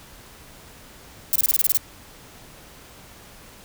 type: noise bursts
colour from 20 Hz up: violet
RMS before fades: -18 dBFS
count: 9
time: 1.33-1.772 s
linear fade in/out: 0 ms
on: 26 ms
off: 26 ms
effects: pink hiss -46 dBFS RMS until 3.64 s